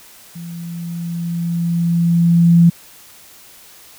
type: tone with level ramp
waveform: sine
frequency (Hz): 170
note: F3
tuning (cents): -46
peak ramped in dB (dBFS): -28 to -5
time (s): 0.35-2.7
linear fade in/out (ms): 10
effects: white hiss -43 dBFS RMS until 3.98 s